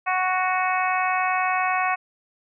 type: harmonic tone with a mistuned harmonic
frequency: 370 Hz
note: F#4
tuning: in tune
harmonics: 2 / 3 / 4 / 5 / 6 / 7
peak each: -24 / -25 / -30 / -30 / -30 / -30 dBFS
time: 0.06-1.96 s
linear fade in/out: 20 ms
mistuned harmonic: 7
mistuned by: -15 cents
effects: none